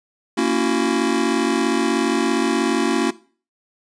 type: chord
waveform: square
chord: F# dominant seventh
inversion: first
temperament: just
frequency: 231.2 / 277.5 / 333 / 370 Hz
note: A#3 / C#4 / E4 / F#4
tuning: -14 / +2 / +18 / 0 cents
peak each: -23 dBFS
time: 0.37-3.11 s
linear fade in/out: 10 ms
effects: noise-tail reverb RT60 0.4 s tail -19 dB re dry + resampled to 22050 Hz